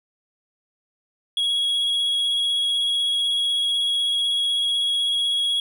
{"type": "tone with vibrato", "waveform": "triangle", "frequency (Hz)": 3322, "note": "G#7", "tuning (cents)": 0, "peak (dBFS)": -18, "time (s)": [1.37, 5.6], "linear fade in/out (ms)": 2, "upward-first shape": "triangle", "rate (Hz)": 16, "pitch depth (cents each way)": 16, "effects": []}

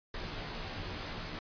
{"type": "noise with comb filter", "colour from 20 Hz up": "pink", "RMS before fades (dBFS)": -40, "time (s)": [0.14, 1.39], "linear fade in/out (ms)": 2, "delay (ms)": 15, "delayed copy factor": -0.8, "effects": ["resampled to 11025 Hz"]}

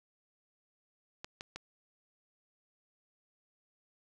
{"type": "clicks", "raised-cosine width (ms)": 0.2, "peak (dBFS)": -24, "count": 3, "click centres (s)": [1.245, 1.409, 1.56], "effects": []}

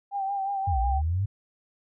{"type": "tone with vibrato", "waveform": "sine", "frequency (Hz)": 788, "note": "G5", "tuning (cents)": 9, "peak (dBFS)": -26, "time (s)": [0.11, 1.02], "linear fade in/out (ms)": 50, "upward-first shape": "sine", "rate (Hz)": 5.6, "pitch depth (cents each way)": 40}
{"type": "exponential two-way sweep", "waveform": "sine", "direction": "down then up", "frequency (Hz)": [103.83, 57.1, 103.83], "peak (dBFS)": -23, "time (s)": [0.67, 1.26], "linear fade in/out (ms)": 10, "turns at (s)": 0.8}
{"effects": []}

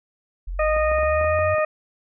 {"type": "linear sweep", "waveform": "sine", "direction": "up", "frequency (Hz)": [41.41, 94.5], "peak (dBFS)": -26, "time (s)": [0.47, 1.55], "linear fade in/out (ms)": 10}
{"type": "harmonic tone", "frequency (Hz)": 617, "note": "D#5", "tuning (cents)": -15, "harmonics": [1, 2, 3, 4], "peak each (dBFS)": [-19, -25, -29, -31], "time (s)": [0.59, 1.65], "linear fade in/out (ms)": 5}
{"type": "clicks", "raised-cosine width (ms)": 1, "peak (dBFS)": -24, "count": 8, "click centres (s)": [0.765, 0.916, 0.985, 1.033, 1.213, 1.244, 1.389, 1.583]}
{"effects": []}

